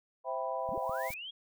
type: chord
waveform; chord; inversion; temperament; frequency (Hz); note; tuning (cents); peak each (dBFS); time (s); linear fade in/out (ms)
sine; C major seventh; none; equal; 523.3 / 659.3 / 784 / 987.8; C5 / E5 / G5 / B5; 0 / 0 / 0 / 0; -38 / -37 / -39 / -38; 0.24-1.12; 50
type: noise with exponential growth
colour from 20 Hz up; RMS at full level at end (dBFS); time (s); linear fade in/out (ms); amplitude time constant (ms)
blue; -42; 0.58-1.14; 2; 120
type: clicks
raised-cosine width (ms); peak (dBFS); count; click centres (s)
5; -35; 4; 0.691 / 0.777 / 0.895 / 1.105
type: linear sweep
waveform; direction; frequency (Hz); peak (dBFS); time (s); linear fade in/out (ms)
sine; up; 124.6 to 3322; -40; 0.71-1.31; 10
effects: none